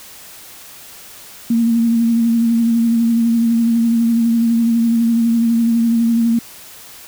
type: tone with vibrato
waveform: sine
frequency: 231 Hz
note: A#3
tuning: 16 cents flat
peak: -11 dBFS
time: 1.5-6.39 s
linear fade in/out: 5 ms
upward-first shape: sine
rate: 12 Hz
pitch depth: 29 cents each way
effects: white hiss -38 dBFS RMS until 7.07 s